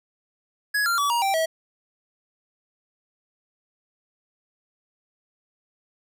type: tone with pitch steps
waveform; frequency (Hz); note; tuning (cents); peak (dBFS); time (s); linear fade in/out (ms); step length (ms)
square; 1675 / 1384.3 / 1144.1 / 945.5 / 781.4 / 645.8; G#6 / F6 / D6 / A#5 / G5 / E5; +14 / -16 / -46 / +24 / -6 / -36; -21; 0.74-1.46; 10; 120
effects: none